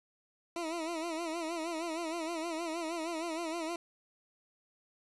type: tone with vibrato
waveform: 20% pulse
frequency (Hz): 329.6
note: E4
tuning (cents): 0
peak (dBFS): -30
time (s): 0.56-3.76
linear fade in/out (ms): 2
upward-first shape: sine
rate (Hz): 6.4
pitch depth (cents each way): 89
effects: resampled to 24000 Hz + 10-bit